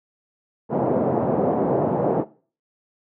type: band-pass noise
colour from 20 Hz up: white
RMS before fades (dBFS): -21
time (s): 0.69-2.25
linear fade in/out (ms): 50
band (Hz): 130 to 690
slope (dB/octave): 24
effects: noise-tail reverb RT60 0.4 s tail -19 dB re dry